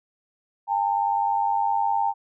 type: tone pair together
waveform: sine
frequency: 805.4 / 905 Hz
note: G5 / A5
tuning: +47 / +48 cents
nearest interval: major second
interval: 201 cents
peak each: -23 dBFS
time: 0.67-2.14 s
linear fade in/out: 50 ms
effects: none